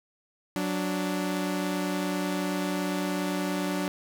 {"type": "tone pair together", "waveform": "sawtooth", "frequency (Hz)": [184.9, 292.5], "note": ["F#3", "D4"], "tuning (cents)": [-1, -7], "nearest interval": "minor sixth", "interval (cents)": 794, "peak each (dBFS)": -26, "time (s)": [0.56, 3.88], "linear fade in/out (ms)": 0, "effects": []}